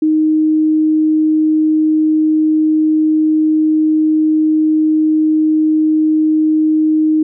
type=tone; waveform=sine; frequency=311.1 Hz; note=D#4; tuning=in tune; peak=-9 dBFS; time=0.02-7.23 s; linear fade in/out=5 ms; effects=none